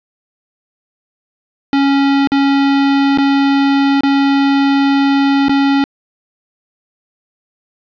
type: tone with dropouts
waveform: square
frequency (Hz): 277.2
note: C#4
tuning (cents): 0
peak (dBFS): -10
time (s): 1.73-5.84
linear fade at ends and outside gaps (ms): 1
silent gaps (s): 2.273-2.319 / 3.175-3.184 / 4.008-4.034 / 5.484-5.494
effects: resampled to 11025 Hz + 8-bit